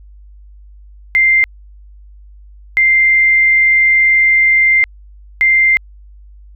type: tone bursts at uneven times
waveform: sine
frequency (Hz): 2093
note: C7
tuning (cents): 0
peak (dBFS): -7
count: 3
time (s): 1.15-1.44 / 2.77-4.84 / 5.41-5.77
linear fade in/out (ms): 0
effects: added 50 Hz sine -36 dBFS peak until 6.55 s